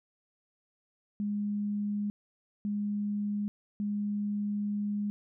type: tone bursts at uneven times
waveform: sine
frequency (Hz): 206.1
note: G#3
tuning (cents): -13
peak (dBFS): -29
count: 3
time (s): 1.2-2.1 / 2.65-3.48 / 3.8-5.1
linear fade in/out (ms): 0
effects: none